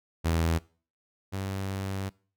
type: tone pair in turn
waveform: sawtooth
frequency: 82.41 / 96.83 Hz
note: E2 / G2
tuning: 0 / -21 cents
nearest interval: minor third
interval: 279 cents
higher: second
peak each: -20 / -27 dBFS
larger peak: first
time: 0.24-0.59 / 1.32-2.1 s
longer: second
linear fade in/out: 20 ms
effects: noise-tail reverb RT60 0.4 s tail -22 dB re dry

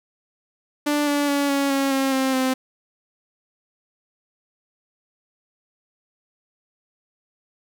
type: tone with pitch steps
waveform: sawtooth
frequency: 293.7 / 288.7 / 283.7 / 278.8 / 274 / 269.3 / 264.7 / 260.1 Hz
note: D4 / D4 / C#4 / C#4 / C#4 / C#4 / C4 / C4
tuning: 0 / -30 / +40 / +10 / -20 / -50 / +20 / -10 cents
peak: -15 dBFS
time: 0.86-2.54 s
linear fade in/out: 10 ms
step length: 210 ms
effects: none

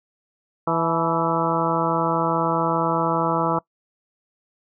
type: harmonic tone with a mistuned harmonic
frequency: 164.81 Hz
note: E3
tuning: in tune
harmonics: 1 / 2 / 3 / 4 / 5 / 6 / 7 / 8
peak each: -27 / -27 / -27 / -27 / -27 / -27 / -27 / -27 dBFS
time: 0.67-3.59 s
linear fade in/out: 5 ms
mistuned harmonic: 5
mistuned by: +57 cents
effects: noise-tail reverb RT60 0.1 s tail -23 dB re dry

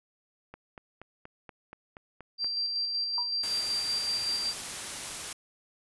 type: click train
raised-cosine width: 0.5 ms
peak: -29 dBFS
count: 9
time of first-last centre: 0.54-2.445 s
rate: 4.2 Hz
type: tone with tremolo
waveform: sine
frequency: 4715 Hz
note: D8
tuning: 6 cents sharp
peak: -27 dBFS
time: 2.38-4.54 s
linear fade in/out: 50 ms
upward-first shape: square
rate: 5.3 Hz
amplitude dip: 30%
type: tone with exponential decay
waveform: sine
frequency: 968 Hz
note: B5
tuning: 35 cents flat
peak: -30 dBFS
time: 3.18-3.31 s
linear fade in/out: 1 ms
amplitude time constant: 27 ms
type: noise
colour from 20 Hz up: white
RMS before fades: -37 dBFS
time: 3.43-5.33 s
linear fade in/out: 5 ms
effects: resampled to 24000 Hz

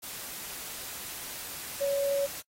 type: tone in noise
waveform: sine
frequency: 560 Hz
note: C#5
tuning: 18 cents sharp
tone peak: -25 dBFS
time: 1.8-2.27 s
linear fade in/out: 20 ms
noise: white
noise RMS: -40 dBFS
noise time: 0.02-2.42 s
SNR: +12 dB
effects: noise-tail reverb RT60 0.1 s tail -25 dB re dry + AAC 48 kbps

